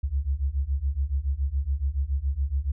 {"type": "beating tone pair", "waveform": "sine", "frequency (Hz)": [65.41, 72.51], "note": ["C2", "D2"], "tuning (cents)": [0, -22], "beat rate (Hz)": 7.1, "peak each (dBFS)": [-27, -26], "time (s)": [0.03, 2.72], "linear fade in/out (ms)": 10, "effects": []}